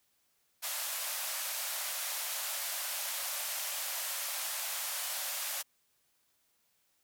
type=band-pass noise; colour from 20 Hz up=white; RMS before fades=-37 dBFS; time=0.62-5.63 s; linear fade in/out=20 ms; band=540 to 16000 Hz; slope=96 dB/octave; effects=white hiss -74 dBFS RMS until 7.03 s